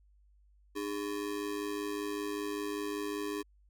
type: ring-modulated tone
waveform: square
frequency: 356 Hz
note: F4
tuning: 33 cents sharp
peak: -32 dBFS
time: 0.75-3.43 s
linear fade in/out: 20 ms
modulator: 52.6 Hz
effects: added 50 Hz sine -61 dBFS peak until 3.69 s